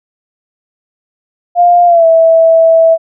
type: tone with pitch glide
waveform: sine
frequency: 702 to 655 Hz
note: F5 to E5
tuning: +9 to -11 cents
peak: -3 dBFS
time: 1.55-2.98 s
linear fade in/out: 50 ms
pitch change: -120 cents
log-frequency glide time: 1.86-2.06 s
effects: none